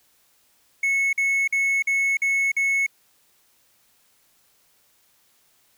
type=tone bursts; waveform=triangle; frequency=2197 Hz; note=C#7; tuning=16 cents flat; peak=-17 dBFS; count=6; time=0.83-2.865 s; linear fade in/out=5 ms; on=300 ms; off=47 ms; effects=white hiss -62 dBFS RMS until 5.77 s